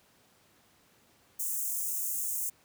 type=high-pass noise; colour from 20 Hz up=white; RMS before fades=-33 dBFS; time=1.39-2.5 s; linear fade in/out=10 ms; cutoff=6500 Hz; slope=48 dB/octave; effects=pink hiss -64 dBFS RMS until 2.64 s + high-pass 100 Hz 12 dB/octave